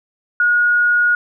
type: tone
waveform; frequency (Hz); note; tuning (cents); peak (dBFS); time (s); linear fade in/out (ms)
sine; 1444; F#6; -43; -11; 0.4-1.15; 2
effects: none